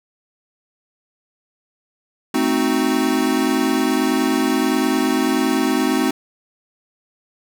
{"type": "chord", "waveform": "square", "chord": "A diminished seventh", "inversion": "none", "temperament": "equal", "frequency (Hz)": [220, 261.6, 311.1, 370], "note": ["A3", "C4", "Eb4", "Gb4"], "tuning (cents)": [0, 0, 0, 0], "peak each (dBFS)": [-25, -20, -22, -24], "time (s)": [2.34, 6.11], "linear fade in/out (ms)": 5, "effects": []}